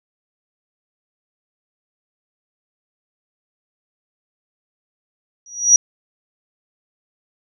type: tone with exponential growth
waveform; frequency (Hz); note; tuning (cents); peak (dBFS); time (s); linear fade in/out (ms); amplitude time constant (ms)
sine; 5790; F#8; -38; -3; 5.46-5.76; 2; 65
effects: none